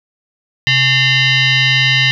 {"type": "tone with frequency modulation", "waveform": "sine", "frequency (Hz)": 130.81, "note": "C3", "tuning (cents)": 0, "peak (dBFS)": -9, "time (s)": [0.67, 2.11], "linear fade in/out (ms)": 0, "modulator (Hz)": 970, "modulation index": 3.7, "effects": []}